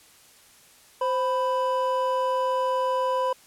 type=tone pair together; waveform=triangle; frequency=521.1 / 994 Hz; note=C5 / B5; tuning=-7 / +11 cents; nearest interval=major seventh; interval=1118 cents; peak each=-23 dBFS; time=1.01-3.33 s; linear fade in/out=5 ms; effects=white hiss -54 dBFS RMS until 3.46 s + low-pass 12000 Hz 12 dB/octave